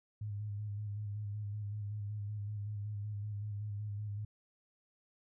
sine tone with vibrato, 103.83 Hz, G#2, in tune, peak -37 dBFS, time 0.21-4.25 s, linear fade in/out 5 ms, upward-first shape square, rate 5.3 Hz, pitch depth 32 cents each way, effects none

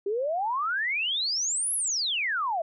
sine exponential two-way sweep, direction up then down, 385.3 to 11360 to 628 Hz, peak -25 dBFS, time 0.06-2.62 s, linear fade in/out 5 ms, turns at 1.74 s, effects none

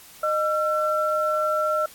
sine tone pair together, 615 / 1349.1 Hz, D#5 / E6, -20 / +40 cents, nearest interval octave + major second, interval 1360 cents, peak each -23 dBFS, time 0.23-1.86 s, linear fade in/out 5 ms, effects white hiss -47 dBFS RMS until 1.94 s + AAC 64 kbps

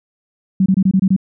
sine tone bursts, 190.2 Hz, F#3, 48 cents sharp, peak -9 dBFS, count 7, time 0.6-1.164 s, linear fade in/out 5 ms, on 60 ms, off 24 ms, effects none

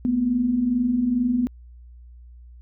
sine tone pair together, 225.1 / 247.4 Hz, A3 / B3, +40 / +3 cents, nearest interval major second, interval 163 cents, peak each -27 / -19 dBFS, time 0.05-1.47 s, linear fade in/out 0 ms, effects added 60 Hz sine -42 dBFS peak until 2.61 s

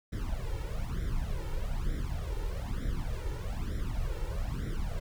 brown noise with flanger, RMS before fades -33 dBFS, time 0.12-5 s, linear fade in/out 10 ms, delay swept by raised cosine 0.54 to 2.24 ms, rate 1.1 Hz, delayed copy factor +0.95, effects none

